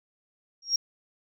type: tone with exponential growth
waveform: sine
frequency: 5588 Hz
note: F8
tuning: in tune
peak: -16 dBFS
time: 0.62-0.76 s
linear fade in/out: 5 ms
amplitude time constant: 30 ms
effects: tanh soft clip ceiling -17 dBFS